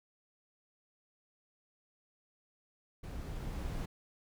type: noise with level ramp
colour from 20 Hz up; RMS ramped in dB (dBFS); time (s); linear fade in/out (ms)
brown; -43 to -37; 3.03-3.86; 10
effects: none